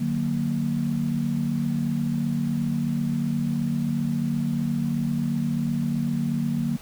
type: chord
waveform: sine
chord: D augmented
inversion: none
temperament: equal with one note detuned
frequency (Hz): 150.18 / 185 / 233.1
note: D3 / F#3 / A#3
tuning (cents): +39 / 0 / 0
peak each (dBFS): -27 / -29 / -25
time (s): 0-6.77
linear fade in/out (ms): 10
effects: pink hiss -46 dBFS RMS until 6.81 s